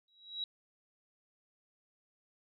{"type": "tone with exponential growth", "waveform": "sine", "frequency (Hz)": 3871, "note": "B7", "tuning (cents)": -35, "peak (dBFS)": -32, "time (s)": [0.08, 0.44], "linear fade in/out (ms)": 2, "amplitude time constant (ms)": 77, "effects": []}